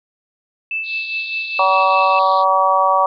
sine tone with tremolo, 2637 Hz, E7, in tune, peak -18 dBFS, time 0.71-2.19 s, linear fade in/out 2 ms, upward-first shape triangle, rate 4.9 Hz, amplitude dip 60%
white band-pass noise, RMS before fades -34 dBFS, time 0.83-2.45 s, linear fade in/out 50 ms, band 3500 to 4400 Hz, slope 96 dB/octave
harmonic tone, 189.9 Hz, F#3, 45 cents sharp, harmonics 3 / 4 / 5 / 6, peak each -19 / -18 / -17 / -15 dBFS, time 1.59-3.06 s, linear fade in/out 2 ms
effects none

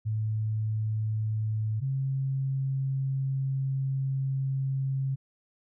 sine tone pair in turn, 108.8 / 134.68 Hz, A2 / C#3, -19 / -50 cents, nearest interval major third, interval 369 cents, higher second, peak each -26 dBFS, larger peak neither, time 0.05-1.81 / 1.81-5.16 s, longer second, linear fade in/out 20 ms, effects none

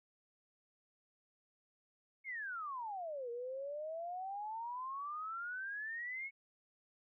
sine exponential two-way sweep, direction down then up, 2217 to 466.5 to 2217 Hz, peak -40 dBFS, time 2.24-6.31 s, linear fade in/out 50 ms, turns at 3.3 s, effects none

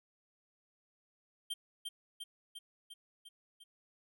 square tone with echo, 3164 Hz, G7, 15 cents sharp, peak -36 dBFS, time 1.5-1.54 s, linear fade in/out 10 ms, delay 350 ms, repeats 6, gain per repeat -3 dB, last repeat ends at 3.64 s, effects none

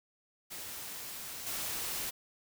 white noise with level steps, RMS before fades -43 / -37 dBFS, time 0.5-2.11 s, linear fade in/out 20 ms, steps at 1.46 s, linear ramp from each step 10 ms, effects none

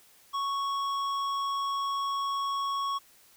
sine tone with hard clipping, 1108.7 Hz, C#6, in tune, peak -30 dBFS, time 0.33-2.99 s, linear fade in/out 20 ms, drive 10 dB, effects white hiss -59 dBFS RMS until 3.36 s

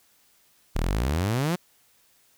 sawtooth exponential sweep, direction up, 34.65 to 186 Hz, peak -19 dBFS, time 0.75-1.56 s, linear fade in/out 10 ms, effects white hiss -62 dBFS RMS until 2.37 s

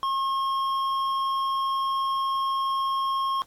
sine tone with hard clipping, 1078 Hz, C#6, 49 cents flat, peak -25 dBFS, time 0.03-3.42 s, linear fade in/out 0 ms, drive 7 dB, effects pink hiss -60 dBFS RMS until 3.46 s + AAC 64 kbps

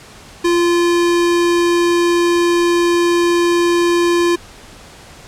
square tone, 345.7 Hz, F4, 18 cents flat, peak -12 dBFS, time 0.44-4.36 s, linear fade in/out 10 ms, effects pink hiss -39 dBFS RMS until 5.27 s + low-pass 9000 Hz 12 dB/octave

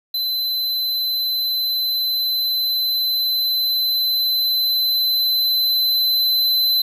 square tone with level ramp, 4042 Hz, B7, 39 cents sharp, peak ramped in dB -20 to -15 dBFS, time 0.14-6.82 s, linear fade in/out 5 ms, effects 9-bit

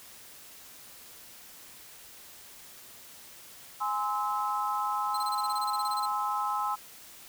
sine chord, Ab augmented, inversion none, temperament just, 830.6 / 1038.3 / 1297.8 Hz, Ab5 / C6 / E6, 0 / -14 / -27 cents, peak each -32 dBFS, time 3.8-6.76 s, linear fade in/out 20 ms
sawtooth tone bursts, 4119 Hz, C8, 28 cents flat, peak -33 dBFS, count 16, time 5.14-6.058 s, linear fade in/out 5 ms, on 33 ms, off 26 ms
effects white hiss -50 dBFS RMS until 7.28 s

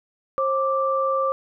sine tone pair together, 535 / 1173.6 Hz, C5 / D6, +38 / -2 cents, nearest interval octave + major second, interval 1360 cents, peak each -22 dBFS, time 0.38-1.32 s, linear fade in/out 0 ms, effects none

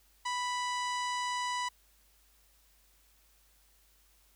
harmonic tone with a mistuned harmonic, 987.8 Hz, B5, in tune, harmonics 1 / 2 / 3 / 4 / 5 / 6 / 7 / 8 / 9, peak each -33 / -39 / -43 / -45 / -47 / -49 / -50 / -51 / -52 dBFS, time 0.25-1.69 s, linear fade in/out 10 ms, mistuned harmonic 8, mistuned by -33 cents, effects added 50 Hz sine -67 dBFS peak until 4.35 s + white hiss -67 dBFS RMS until 4.35 s

